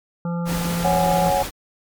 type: harmonic tone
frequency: 171.6 Hz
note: F3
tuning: 30 cents flat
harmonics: 1 / 3 / 5 / 7 / 8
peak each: -22 / -32 / -36 / -39 / -40 dBFS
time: 0.25-1.3 s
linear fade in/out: 2 ms
type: noise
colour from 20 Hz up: pink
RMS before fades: -28 dBFS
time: 0.45-1.51 s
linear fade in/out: 50 ms
type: chord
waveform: sine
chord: C# suspended fourth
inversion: none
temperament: equal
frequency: 554.4 / 740 / 830.6 Hz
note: C#5 / F#5 / G#5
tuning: 0 / 0 / 0 cents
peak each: -21 dBFS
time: 0.84-1.43 s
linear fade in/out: 10 ms
effects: MP3 96 kbps